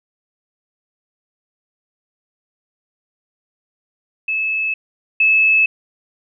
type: tone pair in turn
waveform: sine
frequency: 2603 / 2603 Hz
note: E7 / E7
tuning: -22 / -22 cents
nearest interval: unison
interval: 0 cents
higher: neither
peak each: -17 / -10 dBFS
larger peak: second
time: 4.28-4.74 / 5.2-5.66 s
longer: neither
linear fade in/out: 5 ms
effects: none